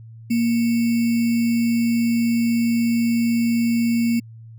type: tone with sample-and-hold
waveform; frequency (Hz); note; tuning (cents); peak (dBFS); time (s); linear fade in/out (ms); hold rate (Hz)
sine; 233.1; A#3; 0; -16; 0.3-4.2; 10; 2450
effects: added 113 Hz sine -38 dBFS peak until 4.58 s